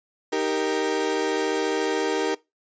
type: chord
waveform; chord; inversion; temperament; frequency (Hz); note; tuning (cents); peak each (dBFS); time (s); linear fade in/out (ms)
35% pulse; Eb major; none; equal; 311.1 / 392 / 466.2; Eb4 / G4 / Bb4; 0 / 0 / 0; -27 / -25 / -24; 0.32-2.35; 10
effects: noise-tail reverb RT60 0.2 s tail -20 dB re dry + resampled to 16000 Hz